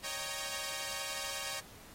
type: chord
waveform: 5% pulse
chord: Eb dominant seventh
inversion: third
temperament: equal with one note detuned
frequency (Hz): 554.4 / 622.3 / 784 / 928.6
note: Db5 / Eb5 / G5 / Bb5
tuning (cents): 0 / 0 / 0 / -7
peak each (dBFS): -29 / -32 / -31 / -32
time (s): 0.03-1.61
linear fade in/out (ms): 20
effects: pink hiss -55 dBFS RMS until 1.94 s + AAC 48 kbps